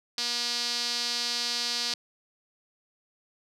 sawtooth tone with band-pass filter, 240 Hz, B3, 49 cents flat, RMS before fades -30 dBFS, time 0.18-1.94 s, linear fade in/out 2 ms, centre 4600 Hz, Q 3.7, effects none

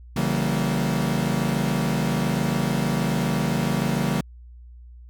40% pulse chord, C# diminished seventh, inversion none, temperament equal with one note detuned, 138.59 / 164.81 / 191.85 / 233.1 Hz, C#3 / E3 / G3 / Bb3, 0 / 0 / -37 / 0 cents, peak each -26 dBFS, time 0.16-4.21 s, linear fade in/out 5 ms, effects added 60 Hz sine -41 dBFS peak until 5.09 s

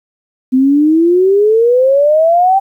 sine exponential sweep, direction up, 253.5 to 790 Hz, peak -6 dBFS, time 0.52-2.6 s, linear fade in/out 20 ms, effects 8-bit

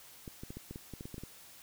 clicks, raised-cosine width 3 ms, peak -30 dBFS, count 12, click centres 0.278 / 0.435 / 0.505 / 0.57 / 0.71 / 0.759 / 0.937 / 1.009 / 1.055 / 1.143 / 1.181 / 1.236 s, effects white hiss -55 dBFS RMS until 1.62 s

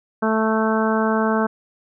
harmonic tone, 220 Hz, A3, in tune, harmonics 1 / 2 / 3 / 4 / 5 / 6 / 7, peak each -20 / -23 / -25 / -26 / -27 / -28 / -28 dBFS, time 0.22-1.47 s, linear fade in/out 10 ms, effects none

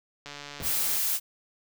click train, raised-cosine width 0.2 ms, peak -23 dBFS, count 103, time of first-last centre 0.26-0.968 s, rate 144 Hz
brown noise with exponential decay, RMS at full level -30 dBFS, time 0.6-0.78 s, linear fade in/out 1 ms, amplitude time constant 37 ms
blue noise, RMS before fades -27 dBFS, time 0.62-1.2 s, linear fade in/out 50 ms
effects none

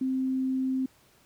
sine tone, 261.6 Hz, C4, in tune, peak -25 dBFS, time 0.01-0.86 s, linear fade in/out 5 ms, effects pink hiss -61 dBFS RMS until 1.25 s + high-pass 60 Hz 12 dB/octave

